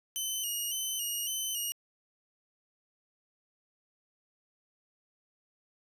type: tone with vibrato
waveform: 10% pulse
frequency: 2960 Hz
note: F#7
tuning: in tune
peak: -24 dBFS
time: 0.16-1.72 s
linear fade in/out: 0 ms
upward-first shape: square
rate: 1.8 Hz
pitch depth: 52 cents each way
effects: resampled to 32000 Hz